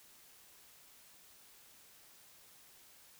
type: silence
effects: white hiss -61 dBFS RMS until 3.19 s